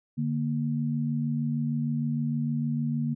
sine tone pair together, 147.2 / 233.7 Hz, D3 / A#3, +4 / +5 cents, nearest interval minor sixth, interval 801 cents, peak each -28 dBFS, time 0.17-3.15 s, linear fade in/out 20 ms, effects none

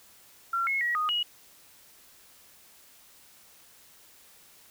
sine tone with pitch steps, 1366 / 2174 / 1914 / 1239 / 2900 Hz, F6 / C#7 / A#6 / D#6 / F#7, -39 / -34 / +45 / -8 / -35 cents, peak -25 dBFS, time 0.53-1.23 s, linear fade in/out 5 ms, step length 140 ms, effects white hiss -56 dBFS RMS until 4.7 s

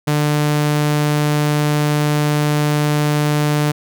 sawtooth tone, 148.8 Hz, D3, 23 cents sharp, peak -10 dBFS, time 0.07-3.72 s, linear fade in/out 10 ms, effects none

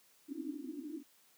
pink band-pass noise, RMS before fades -43 dBFS, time 0.28-1.03 s, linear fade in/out 20 ms, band 260 to 330 Hz, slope 96 dB/octave, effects white hiss -67 dBFS RMS until 1.37 s + high-pass 150 Hz 12 dB/octave

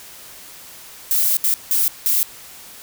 violet noise bursts at uneven times, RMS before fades -17 dBFS, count 4, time 1.11-1.37 / 1.44-1.54 / 1.71-1.88 / 2.06-2.23 s, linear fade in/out 0 ms, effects white hiss -40 dBFS RMS until 2.82 s

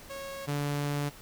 sawtooth tone pair in turn, 549 / 144.62 Hz, C#5 / D3, -17 / -26 cents, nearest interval octave + major seventh, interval 2309 cents, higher first, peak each -34 / -25 dBFS, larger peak second, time 0.09-0.47 / 0.47-1.1 s, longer second, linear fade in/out 20 ms, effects pink hiss -50 dBFS RMS until 1.21 s

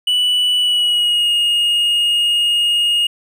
triangle tone with pitch glide, 2960 to 2859 Hz, F#7 to F7, 0 to +40 cents, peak -11 dBFS, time 0.07-3.07 s, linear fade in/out 5 ms, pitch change -60 cents, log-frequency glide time 0.59-1.31 s, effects none

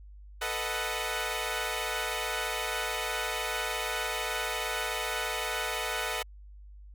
10% pulse chord, B dominant seventh, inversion third, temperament equal with one note detuned, 440 / 493.9 / 622.3 / 742.1 Hz, A4 / B4 / D#5 / F#5, 0 / 0 / 0 / +5 cents, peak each -28 dBFS, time 0.41-6.23 s, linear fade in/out 10 ms, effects added 50 Hz sine -46 dBFS peak until 6.94 s

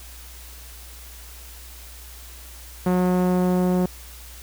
sawtooth tone with low-pass filter sweep, 181.4 Hz, F#3, 34 cents flat, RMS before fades -20 dBFS, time 2.86-3.86 s, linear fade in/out 5 ms, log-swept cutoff 1200 to 690 Hz, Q 0.74, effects added 60 Hz sine -41 dBFS peak until 4.42 s + white hiss -44 dBFS RMS until 4.42 s

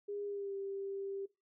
sine tone with pitch glide, 407.7 to 393.4 Hz, G#4 to G4, -32 to +6 cents, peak -38 dBFS, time 0.08-1.26 s, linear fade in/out 10 ms, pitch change -62 cents, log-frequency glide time 0.25-0.55 s, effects noise-tail reverb RT60 0.2 s tail -18 dB re dry

